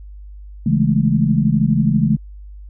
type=chord; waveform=sine; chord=A major seventh; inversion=first; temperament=equal; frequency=138.59 / 164.81 / 207.7 / 220 Hz; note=C#3 / E3 / G#3 / A3; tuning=0 / 0 / 0 / 0 cents; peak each=-18 dBFS; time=0.66-2.17 s; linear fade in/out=5 ms; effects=added 50 Hz sine -33 dBFS peak until 2.69 s